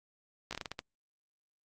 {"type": "slowing click train", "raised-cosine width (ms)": 0.2, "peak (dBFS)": -20, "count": 8, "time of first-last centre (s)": [0.51, 0.791], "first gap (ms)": 17, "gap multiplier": 1.28, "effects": ["Opus 48 kbps"]}